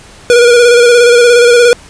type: tone with vibrato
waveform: square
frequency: 480 Hz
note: B4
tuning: 49 cents flat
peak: -3 dBFS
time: 0.3-1.73 s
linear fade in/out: 0 ms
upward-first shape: square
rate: 17 Hz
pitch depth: 29 cents each way
effects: pink hiss -36 dBFS RMS until 1.89 s + resampled to 22050 Hz